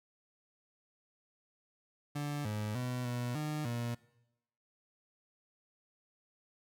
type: tone with pitch steps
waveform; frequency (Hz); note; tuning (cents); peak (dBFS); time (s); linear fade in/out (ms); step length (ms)
30% pulse; 145.8 / 106.1 / 124.8 / 122.1 / 151.7 / 118.9; D3 / G#2 / B2 / B2 / D#3 / A#2; -12 / +38 / +19 / -19 / -44 / +35; -32; 2.15-3.95; 10; 300
effects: noise-tail reverb RT60 0.9 s tail -21 dB re dry